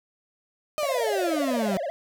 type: exponential sweep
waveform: 35% pulse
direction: down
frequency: 622.3 to 185.5 Hz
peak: -23 dBFS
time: 0.78-1.77 s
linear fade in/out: 0 ms
type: tone with vibrato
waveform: triangle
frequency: 615 Hz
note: D#5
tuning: 20 cents flat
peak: -25 dBFS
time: 0.83-1.9 s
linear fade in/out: 0 ms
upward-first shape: sine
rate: 17 Hz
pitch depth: 230 cents each way
effects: none